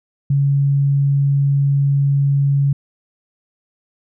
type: tone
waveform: sine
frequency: 140 Hz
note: C#3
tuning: 18 cents sharp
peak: -12 dBFS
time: 0.3-2.73 s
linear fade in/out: 5 ms
effects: none